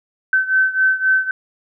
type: beating tone pair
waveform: sine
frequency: 1532 / 1535.8 Hz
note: G6 / G6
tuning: -40 / -36 cents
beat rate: 3.8 Hz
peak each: -15 / -18 dBFS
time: 0.33-1.31 s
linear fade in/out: 2 ms
effects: none